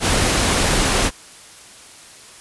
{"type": "noise", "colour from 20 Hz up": "pink", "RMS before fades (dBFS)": -17, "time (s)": [0, 1.11], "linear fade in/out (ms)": 50, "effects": ["white hiss -42 dBFS RMS until 2.4 s", "resampled to 24000 Hz"]}